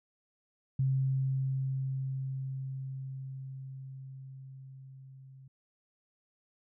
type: tone with level ramp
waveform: sine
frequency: 133.3 Hz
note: C3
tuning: 33 cents sharp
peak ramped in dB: -25 to -50 dBFS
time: 0.79-5.48 s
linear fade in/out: 5 ms
effects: none